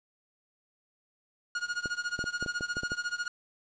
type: tone with tremolo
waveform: 45% pulse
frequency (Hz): 1435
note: F6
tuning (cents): +47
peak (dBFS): -28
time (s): 1.55-3.28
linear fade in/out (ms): 2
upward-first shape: sine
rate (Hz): 14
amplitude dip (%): 90
type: clicks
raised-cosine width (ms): 2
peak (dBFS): -24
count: 9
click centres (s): 1.858 / 2.191 / 2.241 / 2.426 / 2.462 / 2.609 / 2.769 / 2.834 / 2.919
effects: resampled to 16000 Hz + 9-bit